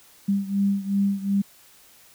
sine beating tone pair, 197.8 / 200.5 Hz, G3 / G3, +16 / +39 cents, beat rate 2.7 Hz, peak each -22 / -25 dBFS, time 0.28-1.42 s, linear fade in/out 10 ms, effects white hiss -53 dBFS RMS until 2.14 s

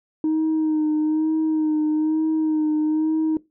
sine tone with vibrato, 311.1 Hz, D#4, in tune, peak -16 dBFS, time 0.24-3.37 s, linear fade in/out 2 ms, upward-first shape sine, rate 1.1 Hz, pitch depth 29 cents each way, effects noise-tail reverb RT60 0.2 s tail -20 dB re dry + tanh soft clip ceiling -16 dBFS

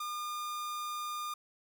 45% pulse tone, 1210 Hz, D#6, 49 cents flat, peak -36 dBFS, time 0-1.34 s, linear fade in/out 5 ms, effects none

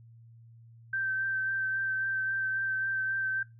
sine tone with vibrato, 1556 Hz, G6, 13 cents flat, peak -28 dBFS, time 0.93-3.43 s, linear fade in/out 5 ms, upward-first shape sine, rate 3.7 Hz, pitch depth 16 cents each way, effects noise-tail reverb RT60 0.2 s tail -18 dB re dry + added 115 Hz sine -51 dBFS peak until 3.59 s

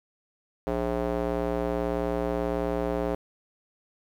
square tone with band-pass filter, 59.2 Hz, A#1, 27 cents sharp, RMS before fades -28 dBFS, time 0.67-3.15 s, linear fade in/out 0 ms, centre 520 Hz, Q 1.6, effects 9-bit

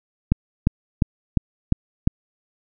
click train, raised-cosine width 5 ms, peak -3 dBFS, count 6, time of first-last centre 0.32-2.074 s, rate 2.85 Hz, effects none

